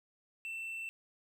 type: tone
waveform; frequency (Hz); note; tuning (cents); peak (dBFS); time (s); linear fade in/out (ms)
triangle; 2679; E7; +27; -37; 0.45-0.89; 0
effects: none